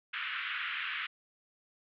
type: band-pass noise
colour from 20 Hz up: pink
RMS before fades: -37 dBFS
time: 0.13-1.07 s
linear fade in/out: 10 ms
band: 1300 to 3200 Hz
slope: 48 dB/octave
effects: none